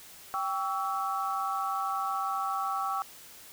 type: chord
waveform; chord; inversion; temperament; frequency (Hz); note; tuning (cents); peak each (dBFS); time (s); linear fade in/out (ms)
sine; C# diminished; second; equal with one note detuned; 784 / 1130.7 / 1318.5; G5 / C#6 / E6; 0 / +34 / 0; -33; 0.34-3.02; 0
effects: white hiss -50 dBFS RMS until 3.52 s